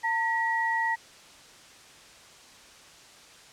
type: tone pair together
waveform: sine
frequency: 904 / 1916.9 Hz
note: A5 / A#6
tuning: +47 / +48 cents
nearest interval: octave + minor second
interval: 1301 cents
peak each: -27 dBFS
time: 0.03-0.96 s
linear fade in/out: 20 ms
effects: white hiss -51 dBFS RMS until 3.52 s + low-pass 7000 Hz 12 dB/octave